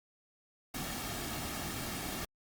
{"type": "noise with comb filter", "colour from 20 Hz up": "pink", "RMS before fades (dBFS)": -39, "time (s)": [0.74, 2.25], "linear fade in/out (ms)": 5, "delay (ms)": 2, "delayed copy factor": -0.5, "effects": ["Opus 48 kbps"]}